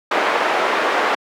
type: band-pass noise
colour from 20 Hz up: pink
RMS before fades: -18 dBFS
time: 0.11-1.15 s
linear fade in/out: 5 ms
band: 470 to 1900 Hz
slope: 12 dB/octave
effects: high-pass 300 Hz 12 dB/octave